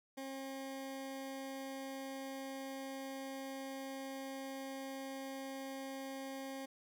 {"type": "tone", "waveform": "20% pulse", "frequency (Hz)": 269.1, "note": "C4", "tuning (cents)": 49, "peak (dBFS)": -38, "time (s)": [0.17, 6.66], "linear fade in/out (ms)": 10, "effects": []}